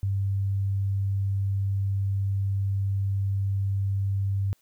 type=tone; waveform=sine; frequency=98.3 Hz; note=G2; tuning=5 cents sharp; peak=-23 dBFS; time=0.03-4.53 s; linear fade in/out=0 ms; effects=white hiss -67 dBFS RMS until 4.61 s